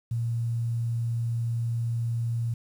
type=tone; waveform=sine; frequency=116.6 Hz; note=A#2; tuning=1 cent sharp; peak=-25 dBFS; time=0.11-2.54 s; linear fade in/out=5 ms; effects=9-bit